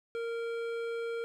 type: tone with hard clipping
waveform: sine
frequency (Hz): 463.4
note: A#4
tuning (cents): -10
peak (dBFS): -35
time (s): 0.15-1.24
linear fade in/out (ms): 0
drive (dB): 12
effects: none